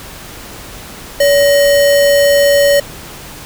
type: tone with sample-and-hold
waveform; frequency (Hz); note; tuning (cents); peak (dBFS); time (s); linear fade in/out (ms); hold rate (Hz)
sine; 568; C#5; +42; -6; 1.2-2.8; 5; 2450
effects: pink hiss -31 dBFS RMS until 3.45 s